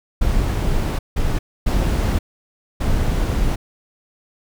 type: noise bursts at uneven times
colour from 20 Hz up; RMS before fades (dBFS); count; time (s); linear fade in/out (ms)
brown; -18; 4; 0.21-0.99 / 1.16-1.39 / 1.66-2.19 / 2.8-3.56; 10
effects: none